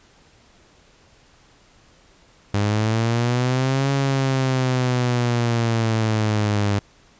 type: linear two-way sweep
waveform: sawtooth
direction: up then down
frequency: 100.6 to 138.59 to 100.6 Hz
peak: -14 dBFS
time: 2.54-6.79 s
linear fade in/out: 0 ms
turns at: 3.91 s
effects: pink hiss -54 dBFS RMS until 7.19 s + resampled to 16000 Hz